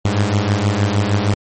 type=beating tone pair; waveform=sawtooth; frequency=99.1 / 105.5 Hz; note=G2 / G#2; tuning=+19 / +28 cents; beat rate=6.4 Hz; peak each=-13 dBFS; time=0.05-1.34 s; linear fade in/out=0 ms; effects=MP3 32 kbps